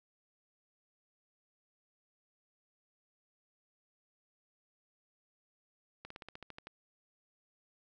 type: slowing click train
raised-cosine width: 0.3 ms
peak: -30 dBFS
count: 10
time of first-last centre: 6.05-6.671 s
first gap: 54 ms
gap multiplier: 1.06
effects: none